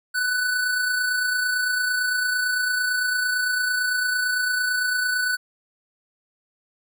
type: tone with amplitude modulation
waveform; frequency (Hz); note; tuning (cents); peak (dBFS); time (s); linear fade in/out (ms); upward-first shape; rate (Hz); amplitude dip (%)
square; 1493; F#6; +15; -20; 0.14-5.37; 20; sine; 28.9; 35
effects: none